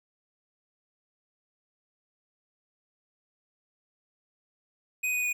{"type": "tone with pitch steps", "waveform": "square", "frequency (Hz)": [2500, 2484, 2468], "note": ["D#7", "D#7", "D#7"], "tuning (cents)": [8, -3, -15], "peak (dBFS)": -27, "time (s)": [5.03, 5.33], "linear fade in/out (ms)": 10, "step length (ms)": 100, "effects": []}